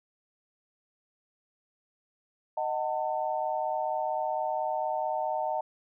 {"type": "chord", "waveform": "sine", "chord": "D# diminished", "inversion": "none", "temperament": "just", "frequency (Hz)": [622.3, 746.7, 896], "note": ["D#5", "F#5", "A5"], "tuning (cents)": [0, 16, 31], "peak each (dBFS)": -32, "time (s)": [2.57, 5.61], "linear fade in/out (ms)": 5, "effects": []}